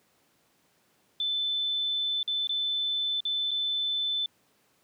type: tone with dropouts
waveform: sine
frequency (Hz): 3520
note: A7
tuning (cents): 0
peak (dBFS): -26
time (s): 1.2-4.26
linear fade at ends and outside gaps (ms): 2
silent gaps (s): 2.23-2.277 / 2.472-2.493 / 3.205-3.252 / 3.509-3.514
effects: pink hiss -67 dBFS RMS until 4.83 s + high-pass 150 Hz 12 dB/octave